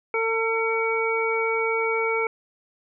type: harmonic tone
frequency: 450.8 Hz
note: A4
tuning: 42 cents sharp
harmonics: 1 / 2 / 3 / 5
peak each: -24 / -30 / -30 / -26 dBFS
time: 0.14-2.27 s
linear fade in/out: 2 ms
effects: none